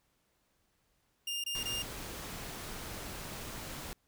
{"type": "tone bursts", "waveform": "sawtooth", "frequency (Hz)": 2809, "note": "F7", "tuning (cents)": 9, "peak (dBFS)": -31, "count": 3, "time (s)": [1.27, 1.824], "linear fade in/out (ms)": 5, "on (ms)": 170, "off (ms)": 22}
{"type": "noise", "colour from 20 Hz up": "pink", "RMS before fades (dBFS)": -43, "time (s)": [1.55, 3.93], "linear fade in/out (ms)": 0}
{"effects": ["pink hiss -75 dBFS RMS until 4.07 s"]}